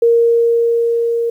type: tone with level ramp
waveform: sine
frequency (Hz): 466.2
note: A#4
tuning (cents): 0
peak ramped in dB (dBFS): -7 to -14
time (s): 0.02-1.3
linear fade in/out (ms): 5
effects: 8-bit